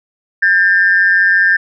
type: tone pair together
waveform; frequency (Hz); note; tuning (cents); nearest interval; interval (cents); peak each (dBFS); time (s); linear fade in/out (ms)
sine; 1604.5 / 1790; G6 / A6; +40 / +29; major second; 189; -10; 0.42-1.57; 10
effects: tanh soft clip ceiling 0 dBFS